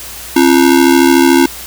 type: ring-modulated tone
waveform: square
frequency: 304.2 Hz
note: D#4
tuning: 39 cents flat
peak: -3 dBFS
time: 0.36-1.46 s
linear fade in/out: 5 ms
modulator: 36.8 Hz
effects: added 60 Hz sine -37 dBFS peak until 1.66 s + white hiss -28 dBFS RMS until 1.66 s